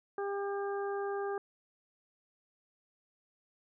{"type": "harmonic tone", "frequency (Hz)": 400, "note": "G4", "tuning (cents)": 35, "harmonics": [1, 2, 3, 4], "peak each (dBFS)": [-34, -40, -44, -46], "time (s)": [0.18, 1.38], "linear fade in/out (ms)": 2, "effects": []}